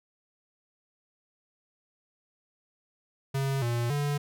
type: tone with pitch steps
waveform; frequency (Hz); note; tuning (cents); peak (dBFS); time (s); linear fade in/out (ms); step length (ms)
square; 136.3 / 118.8 / 144.8; C#3 / A#2 / D3; -29 / +33 / -24; -27; 3.34-4.18; 10; 280
effects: none

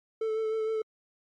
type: tone with vibrato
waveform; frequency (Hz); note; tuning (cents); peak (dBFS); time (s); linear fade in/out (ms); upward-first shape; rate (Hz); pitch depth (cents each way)
triangle; 440; A4; 0; -25; 0.21-0.82; 5; sine; 6.5; 19
effects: MP3 48 kbps

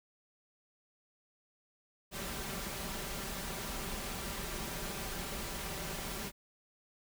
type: noise with comb filter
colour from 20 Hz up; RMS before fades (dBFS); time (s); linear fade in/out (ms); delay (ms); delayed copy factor
pink; -40; 2.11-6.32; 50; 5.1; +0.5
effects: none

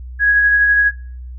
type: tone with tremolo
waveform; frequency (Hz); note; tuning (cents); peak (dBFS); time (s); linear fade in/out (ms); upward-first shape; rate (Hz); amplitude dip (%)
sine; 1661.2; G#6; 0; -8; 0.19-0.92; 50; sine; 12; 25
effects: noise-tail reverb RT60 0.5 s tail -21 dB re dry + added 62 Hz sine -28 dBFS peak until 1.38 s

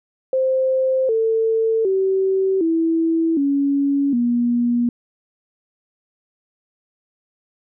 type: tone with pitch steps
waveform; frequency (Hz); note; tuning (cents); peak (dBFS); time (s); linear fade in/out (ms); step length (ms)
sine; 523 / 447.5 / 382.9 / 327.6 / 280.3 / 239.8; C5 / A4 / G4 / E4 / C#4 / A#3; -1 / +29 / -41 / -11 / +19 / +49; -15; 0.33-4.89; 2; 760
effects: none

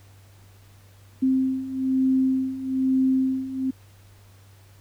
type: beating tone pair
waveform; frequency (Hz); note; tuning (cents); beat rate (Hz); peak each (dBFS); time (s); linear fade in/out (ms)
sine; 261.6 / 262.7; C4 / C4; 0 / +7; 1.1; -25 / -21; 1.22-3.71; 10
effects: added 98 Hz sine -49 dBFS peak until 4.8 s + pink hiss -57 dBFS RMS until 4.8 s

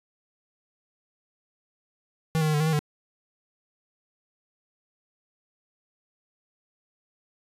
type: tone with pitch steps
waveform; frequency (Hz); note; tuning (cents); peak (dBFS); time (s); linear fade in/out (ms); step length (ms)
square; 160.4 / 155.4 / 153.8 / 148.1 / 156.8 / 159.8 / 149.2; E3 / D#3 / D#3 / D3 / D#3 / D#3 / D3; -47 / -2 / -20 / +15 / +14 / +47 / +28; -22; 2.35-2.791; 0; 63
effects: resampled to 32000 Hz

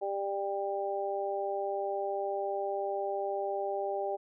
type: harmonic tone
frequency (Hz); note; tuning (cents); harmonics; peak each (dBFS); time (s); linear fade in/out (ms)
198.1; G3; +18; 2 / 3 / 4; -35 / -35 / -35; 0.01-4.17; 20
effects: none

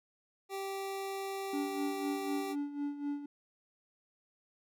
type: tone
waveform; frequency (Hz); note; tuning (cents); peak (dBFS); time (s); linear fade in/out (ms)
25% pulse; 390; G4; -9; -33; 0.49-2.56; 50
type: tone with tremolo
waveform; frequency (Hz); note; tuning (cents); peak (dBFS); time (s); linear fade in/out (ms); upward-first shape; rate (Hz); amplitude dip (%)
triangle; 287.8; D4; -35; -30; 1.53-3.26; 5; sine; 4; 70
effects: none

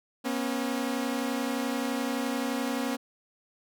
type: tone pair together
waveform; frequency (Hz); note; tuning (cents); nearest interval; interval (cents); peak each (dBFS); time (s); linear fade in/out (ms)
sawtooth; 240.7 / 272.3; B3 / C#4; -44 / -31; major second; 213; -27; 0.24-2.97; 20
effects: none

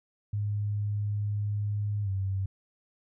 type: tone with pitch glide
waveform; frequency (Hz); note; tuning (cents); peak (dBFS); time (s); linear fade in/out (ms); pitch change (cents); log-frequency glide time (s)
sine; 103.5 to 96.57; G#2 to G2; -5 to -25; -27; 0.33-2.46; 5; -120; 2.03-2.09
effects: none

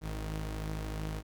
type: tone pair together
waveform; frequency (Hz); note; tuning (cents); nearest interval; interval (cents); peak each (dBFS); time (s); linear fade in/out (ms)
sawtooth; 53.19 / 156.7; G#1 / D#3; +42 / +13; octave + perfect fifth; 1871; -32 / -37; 0.01-1.23; 50
effects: none

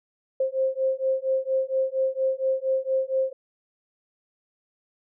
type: beating tone pair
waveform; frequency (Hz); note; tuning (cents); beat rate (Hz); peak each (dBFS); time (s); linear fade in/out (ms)
sine; 526 / 530.3; C5 / C5; +9 / +23; 4.3; -25; 0.4-3.33; 5
effects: none

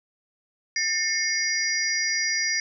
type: tone cluster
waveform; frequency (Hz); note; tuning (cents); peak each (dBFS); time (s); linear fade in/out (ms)
sine; 1798 / 2155 / 4875 / 5740; A6 / C#7 / D#8 / F8; +37 / -49 / -36 / +47; -28; 0.76-2.6; 2
effects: none

